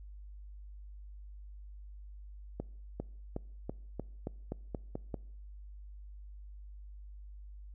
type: accelerating click train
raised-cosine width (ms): 2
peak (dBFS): -23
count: 10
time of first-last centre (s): 2.6-5.143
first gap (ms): 400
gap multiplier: 0.91
effects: noise-tail reverb RT60 0.7 s tail -24 dB re dry + added 50 Hz sine -46 dBFS peak until 7.74 s